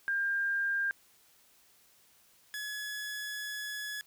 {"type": "tone pair in turn", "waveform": ["sine", "sawtooth"], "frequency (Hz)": [1600, 1695.1], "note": ["G6", "G#6"], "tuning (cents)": [35, 35], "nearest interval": "minor second", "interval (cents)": 100, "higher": "second", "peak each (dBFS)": [-28, -33], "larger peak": "first", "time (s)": [[0.08, 0.91], [2.54, 4.01]], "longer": "second", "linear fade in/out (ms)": 0, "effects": ["white hiss -64 dBFS RMS until 4.06 s"]}